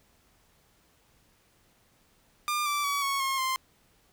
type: tone with pitch steps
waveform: sawtooth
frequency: 1200 / 1167.9 / 1136.6 / 1106.1 / 1076.5 / 1047.7 Hz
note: D6 / D6 / C#6 / C#6 / C6 / C6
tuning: +37 / -10 / +43 / -4 / +49 / +2 cents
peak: -23 dBFS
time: 2.48-3.56 s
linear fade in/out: 0 ms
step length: 180 ms
effects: pink hiss -65 dBFS RMS until 4.12 s